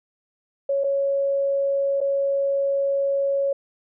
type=tone with dropouts; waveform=sine; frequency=554.4 Hz; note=C#5; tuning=in tune; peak=-19 dBFS; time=0.69-3.53 s; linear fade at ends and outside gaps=5 ms; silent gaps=0.838-0.842 / 2.005-2.012 s; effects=none